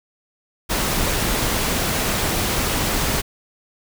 pink noise, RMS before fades -21 dBFS, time 0.69-3.22 s, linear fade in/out 20 ms, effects none

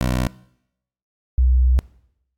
15% pulse / sine tone pair in turn, 62.5 / 62.93 Hz, B1 / B1, +21 / +33 cents, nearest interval unison, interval 12 cents, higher second, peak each -12 dBFS, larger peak neither, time 0.01-0.27 / 1.38-1.79 s, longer second, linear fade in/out 0 ms, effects noise-tail reverb RT60 0.8 s tail -22 dB re dry + AAC 64 kbps

